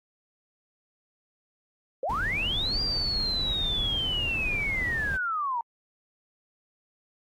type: linear two-way sweep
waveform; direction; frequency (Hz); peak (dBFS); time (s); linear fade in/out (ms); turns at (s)
sine; up then down; 479.9 to 4799 to 910; -26; 2.03-5.61; 2; 2.81
type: noise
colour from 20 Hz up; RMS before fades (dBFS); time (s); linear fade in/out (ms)
brown; -34; 2.09-5.17; 5
effects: AAC 48 kbps